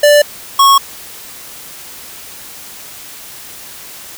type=tone pair in turn; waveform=square; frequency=587.3 / 1100.7 Hz; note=D5 / C#6; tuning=0 / -13 cents; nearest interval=major seventh; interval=1087 cents; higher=second; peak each=-5 dBFS; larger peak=neither; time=0.03-0.22 / 0.59-0.78 s; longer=neither; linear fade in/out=5 ms; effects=white hiss -32 dBFS RMS until 4.17 s